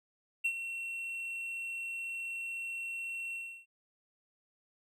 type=tone with ADSR envelope; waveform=triangle; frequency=2719 Hz; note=F7; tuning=47 cents flat; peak=-25 dBFS; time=0.44-3.66 s; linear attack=13 ms; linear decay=68 ms; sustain=-10 dB; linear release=320 ms; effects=none